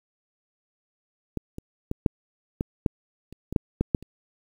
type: clicks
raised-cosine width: 3 ms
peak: -15 / -22 / -15 / -6 / -13 / -8 / -29 / -18 / -7 / -9 / -7 / -29 dBFS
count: 12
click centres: 1.373 / 1.584 / 1.914 / 2.062 / 2.609 / 2.862 / 3.326 / 3.526 / 3.562 / 3.81 / 3.948 / 4.026 s
effects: 8-bit